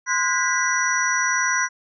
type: tone cluster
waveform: sine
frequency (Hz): 1033 / 1454 / 1615 / 1975 / 5830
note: C6 / F#6 / G#6 / B6 / F#8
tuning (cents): -22 / -31 / -49 / 0 / -26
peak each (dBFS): -25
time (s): 0.06-1.69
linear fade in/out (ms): 50
effects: none